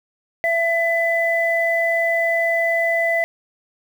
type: tone pair together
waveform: sine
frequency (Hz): 670.3 / 2001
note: E5 / B6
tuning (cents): +29 / +22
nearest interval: octave + perfect fifth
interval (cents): 1893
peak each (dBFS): -19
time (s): 0.44-3.24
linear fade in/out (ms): 0
effects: 7-bit